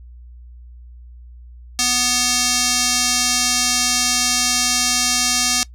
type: tone with band-pass filter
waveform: square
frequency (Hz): 246.9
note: B3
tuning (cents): 0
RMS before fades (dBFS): -18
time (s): 1.79-5.63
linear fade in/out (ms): 0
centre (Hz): 6000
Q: 1.6
effects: noise-tail reverb RT60 0.1 s tail -21 dB re dry + added 60 Hz sine -37 dBFS peak until 5.74 s